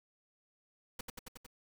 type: noise with echo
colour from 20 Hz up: pink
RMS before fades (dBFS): -41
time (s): 0.99-1.01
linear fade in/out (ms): 5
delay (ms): 91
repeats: 5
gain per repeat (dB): -2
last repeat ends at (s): 1.465
effects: none